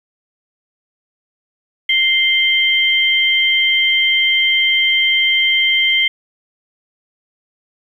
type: tone pair together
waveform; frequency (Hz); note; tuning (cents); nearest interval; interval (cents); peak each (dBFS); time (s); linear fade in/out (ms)
sine; 2093 / 3145; C7 / G7; 0 / +5; perfect fifth; 705; -14; 1.89-6.08; 5
effects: 8-bit